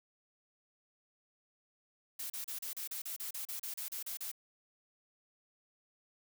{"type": "noise bursts", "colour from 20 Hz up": "blue", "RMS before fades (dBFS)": -41, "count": 15, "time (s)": [2.19, 4.316], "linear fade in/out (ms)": 5, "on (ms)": 110, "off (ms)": 34, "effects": []}